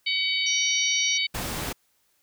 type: harmonic tone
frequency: 754 Hz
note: F#5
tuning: 32 cents sharp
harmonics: 3 / 4 / 5 / 6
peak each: -27 / -28 / -29 / -30 dBFS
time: 0.06-1.27 s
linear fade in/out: 10 ms
type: tone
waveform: sine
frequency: 5770 Hz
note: F#8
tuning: 44 cents flat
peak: -26 dBFS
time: 0.46-1.18 s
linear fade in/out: 10 ms
type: noise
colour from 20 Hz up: pink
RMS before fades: -31 dBFS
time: 1.34-1.73 s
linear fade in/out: 10 ms
effects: white hiss -68 dBFS RMS until 2.22 s